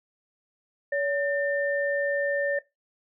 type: tone pair together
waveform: sine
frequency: 567 / 1800 Hz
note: C#5 / A6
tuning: +39 / +39 cents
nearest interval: octave + minor sixth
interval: 2000 cents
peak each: -25 / -29 dBFS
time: 0.92-2.59 s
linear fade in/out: 5 ms
effects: noise-tail reverb RT60 0.2 s tail -19 dB re dry